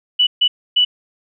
sine tone bursts at uneven times, 2960 Hz, F#7, in tune, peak -10 dBFS, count 3, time 0.19-0.27 / 0.41-0.48 / 0.76-0.85 s, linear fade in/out 10 ms, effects none

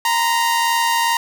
sawtooth tone pair together, 932.3 / 1014.7 Hz, A#5 / B5, 0 / +47 cents, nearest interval minor second, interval 147 cents, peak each -12 / -21 dBFS, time 0.05-1.17 s, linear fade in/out 2 ms, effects 8-bit

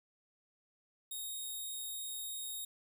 5% pulse tone, 3729 Hz, A#7, in tune, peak -32 dBFS, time 1.11-2.65 s, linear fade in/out 5 ms, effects 12-bit

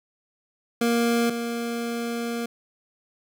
25% pulse tone pair in turn, 234.5 / 234.5 Hz, A#3 / A#3, +11 / +11 cents, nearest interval unison, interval 0 cents, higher neither, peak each -16 / -23 dBFS, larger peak first, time 0.81-1.3 / 1.3-2.46 s, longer second, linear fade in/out 5 ms, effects none

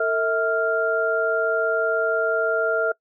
sine tone cluster, 452.6 / 649 / 1393 Hz, A4 / E5 / F6, +49 / -27 / -5 cents, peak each -23 dBFS, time 0-2.92 s, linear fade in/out 5 ms, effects noise-tail reverb RT60 0.1 s tail -23 dB re dry

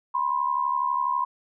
sine tone pair together, 983 / 1055.1 Hz, B5 / C6, -8 / +14 cents, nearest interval minor second, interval 122 cents, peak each -25 dBFS, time 0.14-1.25 s, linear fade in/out 10 ms, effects none

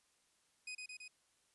sawtooth tone with echo, 2500 Hz, D#7, 8 cents sharp, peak -40 dBFS, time 0.67-0.75 s, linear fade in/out 5 ms, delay 110 ms, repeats 3, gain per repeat -2 dB, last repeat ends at 1.08 s, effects white hiss -75 dBFS RMS until 1.54 s + resampled to 24000 Hz

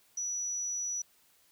sine tone, 5890 Hz, F#8, 9 cents flat, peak -32 dBFS, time 0.17-1.02 s, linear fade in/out 5 ms, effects white hiss -66 dBFS RMS until 1.51 s

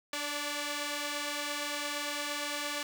5% pulse tone pair together, 293 / 577.3 Hz, D4 / D5, -4 / -30 cents, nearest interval octave, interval 1174 cents, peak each -25 dBFS, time 0.13-2.83 s, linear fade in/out 2 ms, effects none

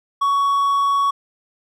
triangle tone, 1119 Hz, C#6, 16 cents sharp, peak -13 dBFS, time 0.21-1.11 s, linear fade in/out 10 ms, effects none

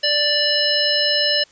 harmonic tone with a mistuned harmonic, 587.3 Hz, D5, in tune, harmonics 1 / 3 / 5 / 7 / 9, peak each -23 / -24 / -21 / -23 / -20 dBFS, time 0.03-1.44 s, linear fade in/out 10 ms, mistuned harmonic 9, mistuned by -17 cents, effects white hiss -52 dBFS RMS until 1.51 s + resampled to 16000 Hz

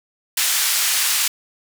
white band-pass noise, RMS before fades -19 dBFS, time 0.37-1.28 s, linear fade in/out 5 ms, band 1400 to 12000 Hz, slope 12 dB/octave, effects none

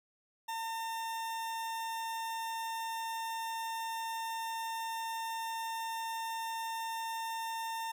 40% pulse tone, 906 Hz, A#5, 50 cents flat, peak -35 dBFS, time 0.48-7.92 s, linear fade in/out 10 ms, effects none

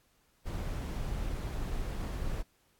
brown noise, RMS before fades -35 dBFS, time 0.45-2.43 s, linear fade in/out 20 ms, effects pink hiss -70 dBFS RMS until 2.79 s + AAC 64 kbps

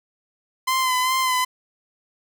sawtooth tone with vibrato, 1027 Hz, C6, 33 cents flat, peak -15 dBFS, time 0.67-1.45 s, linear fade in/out 10 ms, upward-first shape sine, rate 2.5 Hz, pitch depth 34 cents each way, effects none

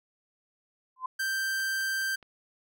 sine tone with exponential growth, 1029 Hz, C6, 29 cents flat, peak -26 dBFS, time 0.96-1.06 s, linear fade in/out 5 ms, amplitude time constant 20 ms
45% pulse tone, 1568 Hz, G6, in tune, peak -28 dBFS, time 1.19-2.16 s, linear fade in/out 10 ms
click train, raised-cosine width 0.3 ms, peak -36 dBFS, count 4, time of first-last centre 1.6-2.228 s, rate 4.78 Hz
effects none

